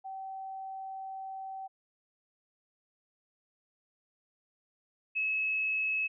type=tone pair in turn; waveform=sine; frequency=769 / 2582 Hz; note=G5 / E7; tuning=-33 / -37 cents; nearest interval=octave + major sixth; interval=2096 cents; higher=second; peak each=-38 / -28 dBFS; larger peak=second; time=0.04-1.68 / 5.15-6.08 s; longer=first; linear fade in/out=20 ms; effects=none